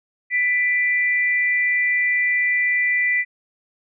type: tone pair together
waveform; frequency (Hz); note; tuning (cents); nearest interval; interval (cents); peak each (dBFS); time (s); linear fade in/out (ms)
sine; 1984 / 2359; B6 / D7; +7 / +7; minor third; 300; -17 / -25; 0.3-3.25; 50
effects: none